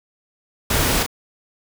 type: noise with echo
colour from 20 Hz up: pink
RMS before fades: -20 dBFS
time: 0.7-1.03 s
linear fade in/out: 5 ms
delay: 34 ms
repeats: 1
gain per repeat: -4 dB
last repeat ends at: 1.064 s
effects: none